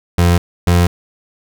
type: tone pair in turn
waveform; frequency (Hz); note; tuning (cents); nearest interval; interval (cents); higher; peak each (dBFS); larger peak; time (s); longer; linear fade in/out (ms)
30% pulse; 87 / 87.49; F2 / F2; -6 / +4; unison; 10; second; -6; neither; 0.18-0.38 / 0.67-0.87; neither; 5
effects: none